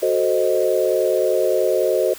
sine chord, F# diminished seventh, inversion none, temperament equal, 370 / 440 / 523.3 / 622.3 Hz, F#4 / A4 / C5 / Eb5, 0 / 0 / 0 / 0 cents, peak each -21 / -22 / -20 / -21 dBFS, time 0.02-2.14 s, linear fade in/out 10 ms, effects white hiss -38 dBFS RMS until 2.18 s

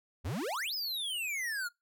square exponential two-way sweep, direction up then down, 69.4 to 5230 to 1381 Hz, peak -34 dBFS, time 0.24-1.69 s, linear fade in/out 20 ms, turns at 0.74 s, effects noise-tail reverb RT60 0.2 s tail -25 dB re dry

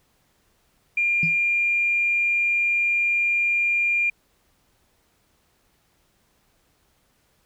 sine tone, 2400 Hz, D7, 37 cents sharp, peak -18 dBFS, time 0.97-4.1 s, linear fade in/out 5 ms
sine tone with exponential decay, 164.6 Hz, E3, 2 cents flat, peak -20 dBFS, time 1.23-1.39 s, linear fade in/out 2 ms, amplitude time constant 34 ms
effects tanh soft clip ceiling -11 dBFS + pink hiss -65 dBFS RMS until 7.45 s

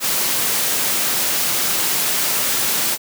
white high-pass noise, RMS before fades -19 dBFS, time 0-2.98 s, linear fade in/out 50 ms, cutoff 110 Hz, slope 24 dB/octave, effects none

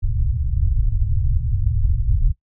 pink low-pass noise, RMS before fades -18 dBFS, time 0.02-2.33 s, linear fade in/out 20 ms, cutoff 120 Hz, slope 48 dB/octave, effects noise-tail reverb RT60 0.1 s tail -20 dB re dry

